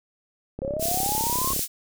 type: click train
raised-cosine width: 2 ms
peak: -19 dBFS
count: 35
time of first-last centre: 0.59-1.593 s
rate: 33.9 Hz
type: linear sweep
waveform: sine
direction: up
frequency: 520 to 1091 Hz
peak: -27 dBFS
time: 0.62-1.53 s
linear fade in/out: 5 ms
type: high-pass noise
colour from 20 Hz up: pink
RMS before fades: -27 dBFS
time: 0.79-1.68 s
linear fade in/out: 50 ms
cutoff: 6900 Hz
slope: 12 dB/octave
type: noise with exponential decay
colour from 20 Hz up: brown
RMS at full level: -34 dBFS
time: 1.51-1.63 s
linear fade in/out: 5 ms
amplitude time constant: 24 ms
effects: none